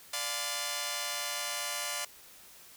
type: chord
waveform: 5% pulse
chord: D diminished seventh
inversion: none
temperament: just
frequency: 587.3 / 704.8 / 845.8 / 1014.9 Hz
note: D5 / F5 / Ab5 / Cb6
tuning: 0 / +16 / +31 / +47 cents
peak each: -26 / -27 / -32 / -26 dBFS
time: 0.13-2.05 s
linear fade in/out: 5 ms
effects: white hiss -54 dBFS RMS until 2.76 s